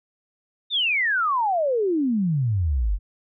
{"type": "exponential sweep", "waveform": "sine", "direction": "down", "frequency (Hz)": [3729, 43.14], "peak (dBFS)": -19, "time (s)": [0.7, 2.99], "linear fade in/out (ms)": 50, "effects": []}